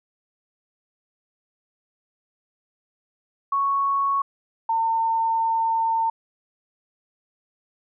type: tone pair in turn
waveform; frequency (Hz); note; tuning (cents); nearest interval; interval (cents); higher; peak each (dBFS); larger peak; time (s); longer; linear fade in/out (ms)
sine; 1108.7 / 904.9; C#6 / A5; 0 / +48; major third; 352; first; -19; neither; 3.52-4.22 / 4.69-6.1; second; 5
effects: none